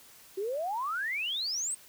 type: exponential sweep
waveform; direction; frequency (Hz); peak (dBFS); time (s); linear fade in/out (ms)
sine; up; 370 to 8690; -30; 0.37-1.75; 10
effects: white hiss -55 dBFS RMS until 1.88 s